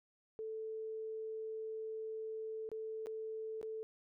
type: tone with dropouts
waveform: sine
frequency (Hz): 440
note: A4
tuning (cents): 0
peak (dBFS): -40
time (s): 0.39-3.83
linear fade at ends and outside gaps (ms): 0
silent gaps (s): 2.69-2.716 / 3.06-3.069 / 3.614-3.629
effects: none